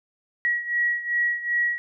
sine beating tone pair, 1914 / 1916.6 Hz, A#6 / A#6, +45 / +48 cents, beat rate 2.6 Hz, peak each -23 / -27 dBFS, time 0.45-1.78 s, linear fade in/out 0 ms, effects none

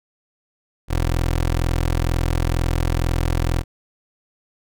20% pulse tone, 42.12 Hz, E1, 38 cents sharp, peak -13 dBFS, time 0.88-3.64 s, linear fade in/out 50 ms, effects none

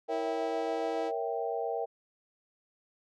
sine chord, A# diminished seventh, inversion none, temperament equal, 466.2 / 554.4 / 659.3 / 784 Hz, A#4 / C#5 / E5 / G5, 0 / 0 / 0 / 0 cents, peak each -34 / -40 / -36 / -36 dBFS, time 0.08-1.86 s, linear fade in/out 20 ms
sawtooth tone, 326.1 Hz, E4, 19 cents flat, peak -33 dBFS, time 0.08-1.12 s, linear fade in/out 50 ms
effects low-pass 5000 Hz 12 dB/octave

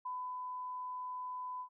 sine tone with ADSR envelope, 1003 Hz, B5, 26 cents sharp, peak -37 dBFS, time 0.05-1.69 s, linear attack 9 ms, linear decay 320 ms, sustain -2 dB, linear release 84 ms, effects none

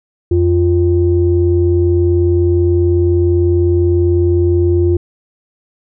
sine tone pair together, 87.17 / 348.7 Hz, F2 / F4, -3 / -3 cents, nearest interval 2 octaves, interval 2400 cents, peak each -11 dBFS, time 0.31-4.97 s, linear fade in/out 5 ms, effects tanh soft clip ceiling -1 dBFS

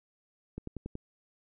click train, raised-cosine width 3 ms, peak -25 dBFS, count 5, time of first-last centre 0.58-0.954 s, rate 10.7 Hz, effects none

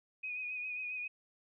sine tone with vibrato, 2489 Hz, D#7, in tune, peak -37 dBFS, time 0.23-1.08 s, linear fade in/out 10 ms, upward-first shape triangle, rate 7.4 Hz, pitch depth 41 cents each way, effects none

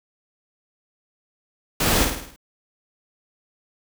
pink noise with echo, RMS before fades -20 dBFS, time 1.8-2.05 s, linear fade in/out 5 ms, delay 52 ms, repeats 6, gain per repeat -5 dB, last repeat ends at 2.362 s, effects none

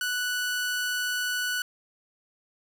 sawtooth tone, 1481 Hz, F#6, 1 cent sharp, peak -23 dBFS, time 0.01-1.62 s, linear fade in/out 2 ms, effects none

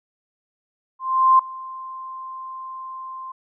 sine tone with ADSR envelope, 1046.5 Hz, C6, in tune, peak -9 dBFS, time 0.99-3.32 s, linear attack 400 ms, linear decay 5 ms, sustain -22 dB, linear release 6 ms, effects none

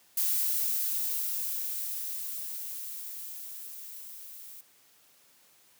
violet noise with level ramp, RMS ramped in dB -27 to -47 dBFS, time 0.17-4.61 s, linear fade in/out 5 ms, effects white hiss -62 dBFS RMS until 5.79 s + high-pass 100 Hz 12 dB/octave

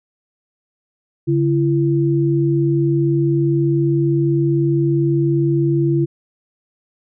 sine tone pair together, 141.7 / 337 Hz, C#3 / E4, +38 / +38 cents, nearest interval octave + minor third, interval 1500 cents, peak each -16 dBFS, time 1.27-6.06 s, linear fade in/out 20 ms, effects none

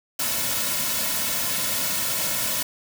white noise with comb filter, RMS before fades -25 dBFS, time 0.19-2.63 s, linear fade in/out 5 ms, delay 2.5 ms, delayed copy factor -0.7, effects none

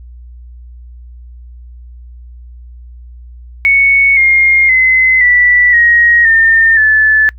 sine tone with pitch steps, 2217 / 2129 / 2045 / 1963.7 / 1885.9 / 1811.2 / 1739.4 Hz, C#7 / C7 / C7 / B6 / A#6 / A6 / A6, 0 / +30 / -40 / -10 / +20 / +50 / -20 cents, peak -5 dBFS, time 3.65-7.29 s, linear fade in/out 0 ms, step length 520 ms, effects noise-tail reverb RT60 0.1 s tail -24 dB re dry + added 60 Hz sine -30 dBFS peak until 7.38 s

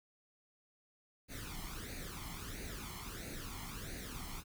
pink noise with flanger, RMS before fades -45 dBFS, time 1.28-4.44 s, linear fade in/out 50 ms, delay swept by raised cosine 0.46 to 0.96 ms, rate 1.5 Hz, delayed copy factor +0.7, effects none

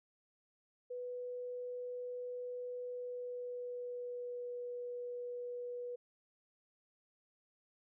sine tone with pitch glide, 493.9 to 487.9 Hz, B4 to B4, 0 to -21 cents, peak -40 dBFS, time 0.9-5.96 s, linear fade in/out 10 ms, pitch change -21 cents, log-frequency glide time 2.86-4.51 s, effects none

